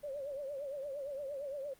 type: tone with vibrato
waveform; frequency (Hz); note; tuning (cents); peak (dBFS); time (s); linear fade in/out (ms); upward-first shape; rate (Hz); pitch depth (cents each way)
sine; 560; C#5; +18; -38; 0.03-1.74; 10; triangle; 8.7; 120
effects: pink hiss -64 dBFS RMS until 1.79 s + Opus 24 kbps